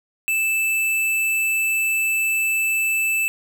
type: tone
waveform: square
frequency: 2637 Hz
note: E7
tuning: in tune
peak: -19 dBFS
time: 0.28-3.28 s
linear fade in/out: 0 ms
effects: none